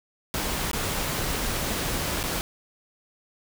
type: noise with dropouts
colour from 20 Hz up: pink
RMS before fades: -28 dBFS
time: 0.34-2.41 s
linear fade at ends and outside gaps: 0 ms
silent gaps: 0.714-0.732 / 2.23-2.238 s
effects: none